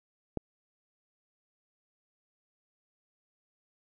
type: click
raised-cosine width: 2 ms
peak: -18 dBFS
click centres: 0.373 s
effects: none